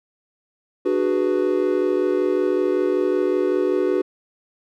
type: chord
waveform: triangle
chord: G# half-diminished seventh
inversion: second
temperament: equal with one note detuned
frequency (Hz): 296.9 / 370 / 415.3 / 493.9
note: D4 / F#4 / G#4 / B4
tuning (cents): +19 / 0 / 0 / 0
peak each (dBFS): -23 / -18 / -23 / -23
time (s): 0.85-4.02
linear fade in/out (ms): 10
effects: none